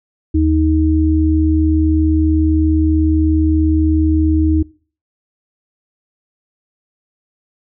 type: tone pair together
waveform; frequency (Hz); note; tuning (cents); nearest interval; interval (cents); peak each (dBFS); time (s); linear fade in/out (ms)
sine; 78.47 / 313.9; D#2 / D#4; +15 / +15; 2 octaves; 2400; -13; 0.34-4.63; 10
effects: noise-tail reverb RT60 0.4 s tail -21 dB re dry